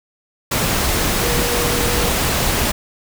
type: tone in noise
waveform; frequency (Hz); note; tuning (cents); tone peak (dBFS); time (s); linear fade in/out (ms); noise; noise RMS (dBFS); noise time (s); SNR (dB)
sine; 480; B4; -49; -23; 1.23-2.1; 10; pink; -18; 0.51-2.72; -8
effects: none